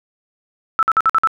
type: tone bursts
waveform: sine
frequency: 1318.5 Hz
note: E6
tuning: in tune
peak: -10 dBFS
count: 6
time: 0.79-1.273 s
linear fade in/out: 0 ms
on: 38 ms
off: 51 ms
effects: none